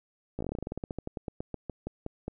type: slowing click train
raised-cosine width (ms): 2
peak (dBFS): -21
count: 25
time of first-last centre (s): 0.39-2.28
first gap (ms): 16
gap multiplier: 1.12
effects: none